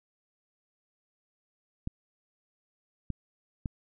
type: clicks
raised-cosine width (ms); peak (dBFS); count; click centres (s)
5; -20; 3; 1.874 / 3.103 / 3.658
effects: none